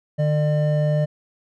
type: tone pair together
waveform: triangle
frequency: 150.25 / 601 Hz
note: D3 / D5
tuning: +40 / +40 cents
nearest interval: 2 octaves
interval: 2400 cents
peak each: -16 / -21 dBFS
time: 0.18-1.06 s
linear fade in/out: 20 ms
effects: none

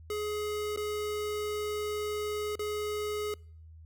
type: tone with dropouts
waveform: square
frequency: 420.2 Hz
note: G#4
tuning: 20 cents sharp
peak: -32 dBFS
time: 0.1-3.34 s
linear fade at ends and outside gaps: 2 ms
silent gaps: 0.762-0.773 / 2.555-2.593 s
effects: noise-tail reverb RT60 0.6 s tail -26 dB re dry + added 80 Hz sine -48 dBFS peak until 3.85 s

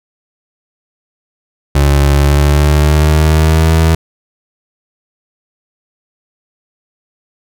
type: tone with pitch glide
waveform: 30% pulse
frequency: 70.8 to 80.86 Hz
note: C#2 to E2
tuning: +37 to -33 cents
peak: -4 dBFS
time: 1.75-3.95 s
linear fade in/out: 5 ms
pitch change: +230 cents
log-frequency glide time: 2.16-3.74 s
effects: none

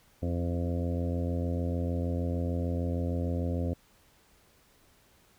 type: harmonic tone with a mistuned harmonic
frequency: 86.6 Hz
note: F2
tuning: 14 cents flat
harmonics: 1 / 2 / 3 / 4 / 5 / 6 / 7 / 8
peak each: -30 / -36 / -35 / -43 / -43 / -39 / -44 / -48 dBFS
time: 0.22-3.74 s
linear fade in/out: 10 ms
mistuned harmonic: 4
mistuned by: -39 cents
effects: pink hiss -63 dBFS RMS until 5.38 s

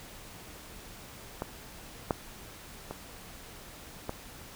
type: clicks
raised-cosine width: 1 ms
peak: -18 / -12 / -22 / -19 dBFS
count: 4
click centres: 1.421 / 2.108 / 2.91 / 4.094 s
effects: pink hiss -48 dBFS RMS until 4.55 s

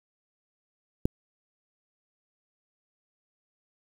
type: click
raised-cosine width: 3 ms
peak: -10 dBFS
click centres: 1.055 s
effects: 7-bit

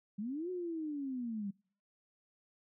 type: linear two-way sweep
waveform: sine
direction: up then down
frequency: 192.4 to 370 to 192.4 Hz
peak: -36 dBFS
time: 0.18-1.51 s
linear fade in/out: 10 ms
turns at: 0.5 s
effects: noise-tail reverb RT60 0.5 s tail -26 dB re dry

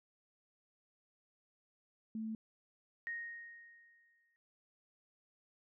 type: tone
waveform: sine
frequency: 220.6 Hz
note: A3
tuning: 5 cents sharp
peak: -38 dBFS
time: 2.15-2.35 s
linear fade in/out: 2 ms
type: tone with exponential decay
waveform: sine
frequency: 1864.7 Hz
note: A#6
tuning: in tune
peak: -37 dBFS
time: 3.07-4.36 s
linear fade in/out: 0 ms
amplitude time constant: 280 ms
effects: none

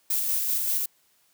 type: noise with tremolo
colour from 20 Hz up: violet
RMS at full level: -25 dBFS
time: 0.1-0.86 s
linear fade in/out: 5 ms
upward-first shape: square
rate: 5.2 Hz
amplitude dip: 25%
effects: white hiss -65 dBFS RMS until 1.33 s + high-pass 100 Hz 12 dB/octave

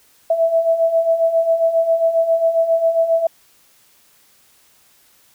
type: beating tone pair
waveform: sine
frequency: 654 / 661.4 Hz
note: E5 / E5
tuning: -14 / +6 cents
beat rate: 7.4 Hz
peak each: -20 / -14 dBFS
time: 0.3-3.27 s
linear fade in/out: 5 ms
effects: white hiss -54 dBFS RMS until 5.34 s

